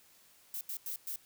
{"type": "noise bursts at uneven times", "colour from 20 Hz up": "violet", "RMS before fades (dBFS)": -39, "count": 4, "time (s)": [[0.54, 0.61], [0.69, 0.77], [0.86, 0.96], [1.07, 1.16]], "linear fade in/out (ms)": 2, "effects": ["white hiss -63 dBFS RMS until 1.25 s"]}